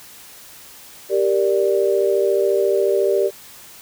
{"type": "chord", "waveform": "sine", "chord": "G minor", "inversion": "none", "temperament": "equal", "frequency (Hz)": [392, 466.2, 587.3], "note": ["G4", "Bb4", "D5"], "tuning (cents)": [0, 0, 0], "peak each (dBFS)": [-17, -21, -20], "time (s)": [1.09, 3.31], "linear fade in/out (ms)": 50, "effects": ["white hiss -42 dBFS RMS until 3.81 s"]}